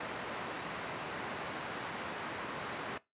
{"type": "band-pass noise", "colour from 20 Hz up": "white", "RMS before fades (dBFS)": -41, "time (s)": [0, 2.98], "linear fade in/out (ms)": 5, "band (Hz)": [120, 1600], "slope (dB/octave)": 12, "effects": ["noise-tail reverb RT60 0.2 s tail -19 dB re dry", "resampled to 8000 Hz"]}